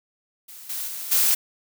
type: noise with level steps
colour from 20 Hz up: blue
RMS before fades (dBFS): -42 / -30 / -33 / -19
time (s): 0.48-1.35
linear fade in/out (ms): 10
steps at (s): 0.69 / 0.87 / 1.11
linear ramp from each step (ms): 10
effects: none